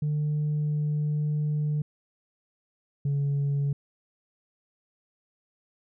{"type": "tone pair in turn", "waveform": "sine", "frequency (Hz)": [149.9, 141.49], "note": ["D3", "C#3"], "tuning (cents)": [36, 36], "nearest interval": "minor second", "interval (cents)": 100, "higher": "first", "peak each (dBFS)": [-22, -21], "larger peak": "second", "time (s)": [[0.02, 1.82], [3.05, 3.73]], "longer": "first", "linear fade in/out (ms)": 5, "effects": ["tanh soft clip ceiling -22 dBFS"]}